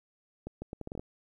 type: accelerating click train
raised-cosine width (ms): 2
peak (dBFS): -25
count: 9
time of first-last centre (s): 0.47-0.995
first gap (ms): 150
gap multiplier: 0.74
effects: 11-bit